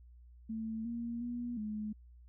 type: tone with pitch steps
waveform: sine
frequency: 222.2 / 234.5 / 240.7 / 212.8 Hz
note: A3 / A#3 / B3 / G#3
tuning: +17 / +11 / -44 / +42 cents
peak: -36 dBFS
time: 0.49-1.93 s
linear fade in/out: 10 ms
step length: 360 ms
effects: added 60 Hz sine -54 dBFS peak until 2.28 s